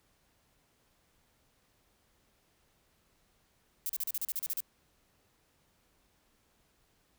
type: noise bursts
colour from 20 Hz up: violet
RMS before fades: -34 dBFS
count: 11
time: 3.86-4.604 s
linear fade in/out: 0 ms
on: 34 ms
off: 37 ms
effects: pink hiss -71 dBFS RMS until 7.18 s